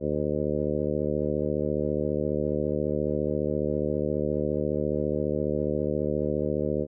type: harmonic tone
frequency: 74.6 Hz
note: D2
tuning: 28 cents sharp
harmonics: 1 / 2 / 3 / 4 / 5 / 6 / 7 / 8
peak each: -36 / -33 / -32 / -34 / -31 / -32 / -31 / -36 dBFS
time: 0-6.87 s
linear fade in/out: 50 ms
effects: none